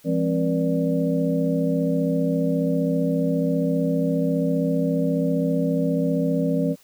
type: tone cluster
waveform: sine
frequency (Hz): 169.9 / 204.8 / 266 / 481.5 / 585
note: F3 / G#3 / C4 / B4 / D5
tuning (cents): -47 / -24 / +29 / -44 / -7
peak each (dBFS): -23 / -31 / -23 / -28 / -28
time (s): 0.04-6.76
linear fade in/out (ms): 50
effects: white hiss -55 dBFS RMS until 6.83 s